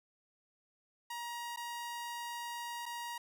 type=tone with dropouts; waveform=sawtooth; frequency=948 Hz; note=A#5; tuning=29 cents sharp; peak=-36 dBFS; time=1.1-3.18 s; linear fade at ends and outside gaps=5 ms; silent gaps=1.562-1.571 / 2.857-2.861 s; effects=none